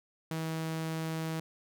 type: tone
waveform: sawtooth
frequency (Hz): 160.9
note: E3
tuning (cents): -42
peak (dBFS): -29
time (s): 0.31-1.4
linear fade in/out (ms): 2
effects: none